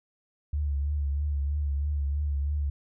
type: tone with vibrato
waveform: sine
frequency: 72 Hz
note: D2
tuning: 34 cents flat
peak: -25 dBFS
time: 0.53-2.7 s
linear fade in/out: 5 ms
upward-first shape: triangle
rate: 3.1 Hz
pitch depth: 62 cents each way
effects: none